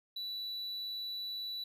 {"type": "tone", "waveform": "triangle", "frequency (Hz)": 3951, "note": "B7", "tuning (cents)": 0, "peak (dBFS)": -36, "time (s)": [0.16, 1.64], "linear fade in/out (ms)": 5, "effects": ["13-bit"]}